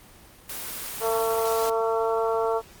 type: noise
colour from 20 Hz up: white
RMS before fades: -34 dBFS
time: 0.49-1.7 s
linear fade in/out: 5 ms
type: harmonic tone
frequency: 225.6 Hz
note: A3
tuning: 44 cents sharp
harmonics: 2 / 3 / 4 / 5 / 6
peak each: -24 / -28 / -30 / -32 / -34 dBFS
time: 1-2.62 s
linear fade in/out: 50 ms
effects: pink hiss -50 dBFS RMS until 2.8 s + Opus 24 kbps